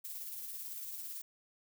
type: noise with tremolo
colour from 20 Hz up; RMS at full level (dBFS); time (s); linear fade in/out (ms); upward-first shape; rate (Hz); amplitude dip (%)
violet; -42; 0.04-1.22; 10; triangle; 18; 40
effects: none